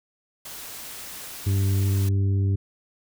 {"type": "noise", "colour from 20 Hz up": "white", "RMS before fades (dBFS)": -38, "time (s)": [0.45, 2.09], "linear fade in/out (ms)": 5}
{"type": "harmonic tone", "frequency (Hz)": 98, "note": "G2", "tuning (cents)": 0, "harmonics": [1, 2, 3, 4], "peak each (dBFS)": [-19, -35, -35, -38], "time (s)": [1.46, 2.56], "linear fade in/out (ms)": 10}
{"effects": []}